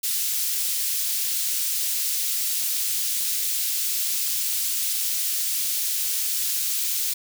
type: high-pass noise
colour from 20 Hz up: white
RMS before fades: -25 dBFS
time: 0.03-7.14 s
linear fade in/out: 10 ms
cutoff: 3600 Hz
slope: 12 dB/octave
effects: none